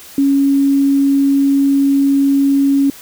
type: tone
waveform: sine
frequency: 277.2 Hz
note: C#4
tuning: in tune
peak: -9 dBFS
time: 0.18-2.9 s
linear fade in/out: 2 ms
effects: white hiss -37 dBFS RMS until 3.01 s